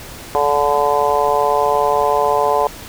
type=harmonic tone; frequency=145 Hz; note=D3; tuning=22 cents flat; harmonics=3 / 4 / 5 / 6 / 7; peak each=-19 / -19 / -19 / -19 / -19 dBFS; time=0.35-2.67 s; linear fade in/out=0 ms; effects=pink hiss -34 dBFS RMS until 2.88 s